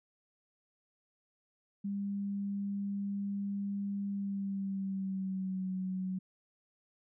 sine tone with pitch glide, 200.1 to 186.7 Hz, G3 to F#3, +36 to +16 cents, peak -33 dBFS, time 1.84-6.19 s, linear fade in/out 10 ms, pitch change -120 cents, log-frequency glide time 4.09-5.7 s, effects none

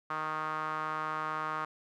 sawtooth tone with band-pass filter, 155.56 Hz, D#3, in tune, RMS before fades -35 dBFS, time 0.1-1.65 s, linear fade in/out 5 ms, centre 1200 Hz, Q 4.6, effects none

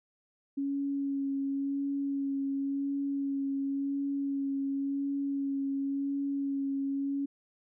sine tone with vibrato, 277.2 Hz, C#4, in tune, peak -29 dBFS, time 0.57-7.26 s, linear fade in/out 10 ms, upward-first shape sine, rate 0.93 Hz, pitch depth 15 cents each way, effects none

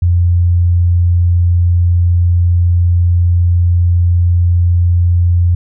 sine tone, 87.31 Hz, F2, in tune, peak -7 dBFS, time 0.02-5.55 s, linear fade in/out 5 ms, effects none

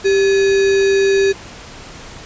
sine tone with sample-and-hold, 392 Hz, G4, in tune, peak -10 dBFS, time 0.04-1.33 s, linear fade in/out 20 ms, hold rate 2100 Hz, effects pink hiss -35 dBFS RMS until 2.25 s + resampled to 16000 Hz

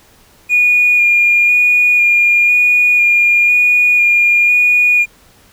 triangle tone with vibrato, 2434 Hz, D#7, 39 cents flat, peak -4 dBFS, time 0.49-5.06 s, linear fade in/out 50 ms, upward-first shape square, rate 1 Hz, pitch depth 13 cents each way, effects tanh soft clip ceiling -5 dBFS + pink hiss -47 dBFS RMS until 5.52 s

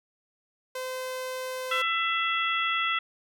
sawtooth tone, 514 Hz, C5, 31 cents flat, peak -28 dBFS, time 0.75-1.82 s, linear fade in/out 5 ms
harmonic tone, 668 Hz, E5, 23 cents sharp, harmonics 2 / 3 / 4 / 5, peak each -28 / -30 / -31 / -32 dBFS, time 1.71-2.99 s, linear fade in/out 5 ms
effects none

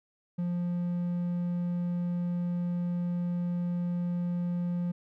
triangle tone, 175.3 Hz, F3, 7 cents sharp, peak -26 dBFS, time 0.38-4.92 s, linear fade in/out 10 ms, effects none

